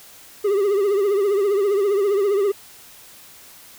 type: tone with vibrato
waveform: triangle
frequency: 401.5 Hz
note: G4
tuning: 41 cents sharp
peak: -14 dBFS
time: 0.44-2.52 s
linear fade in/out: 10 ms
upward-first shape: triangle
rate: 15 Hz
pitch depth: 100 cents each way
effects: white hiss -45 dBFS RMS until 3.78 s